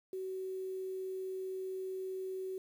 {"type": "tone with quantisation", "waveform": "sine", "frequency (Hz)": 377.1, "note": "F#4", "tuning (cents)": 33, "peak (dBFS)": -37, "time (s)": [0.13, 2.58], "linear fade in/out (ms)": 2, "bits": 10, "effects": []}